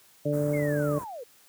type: harmonic tone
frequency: 146.83 Hz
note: D3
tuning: in tune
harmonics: 1 / 2 / 3 / 4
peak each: -28 / -30 / -32 / -28 dBFS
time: 0.25-0.99 s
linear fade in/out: 10 ms
type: band-stop noise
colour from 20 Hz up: pink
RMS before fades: -42 dBFS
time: 0.32-1.05 s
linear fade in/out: 20 ms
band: 1600 to 7400 Hz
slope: 24 dB/octave
type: linear sweep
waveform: sine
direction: down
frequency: 2199 to 442.9 Hz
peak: -36 dBFS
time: 0.53-1.24 s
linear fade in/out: 10 ms
effects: white hiss -58 dBFS RMS until 1.48 s + high-pass 80 Hz 12 dB/octave